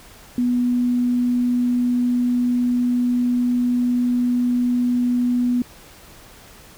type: tone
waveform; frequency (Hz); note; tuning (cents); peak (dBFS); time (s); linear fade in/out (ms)
sine; 245.2; B3; -12; -16; 0.38-5.62; 2
effects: pink hiss -45 dBFS RMS until 6.77 s